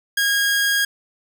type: tone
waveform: sawtooth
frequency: 1634 Hz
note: G#6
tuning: 29 cents flat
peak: -13 dBFS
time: 0.17-0.85 s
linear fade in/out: 5 ms
effects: none